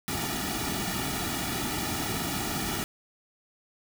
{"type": "noise with comb filter", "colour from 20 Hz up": "pink", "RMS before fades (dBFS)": -31, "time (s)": [0.08, 2.84], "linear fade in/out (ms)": 0, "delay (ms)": 1.9, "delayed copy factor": -0.8, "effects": []}